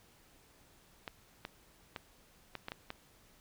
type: clicks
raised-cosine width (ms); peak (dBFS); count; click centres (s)
0.3; -24; 7; 1.078 / 1.451 / 1.962 / 2.553 / 2.684 / 2.719 / 2.904
effects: pink hiss -64 dBFS RMS until 3.4 s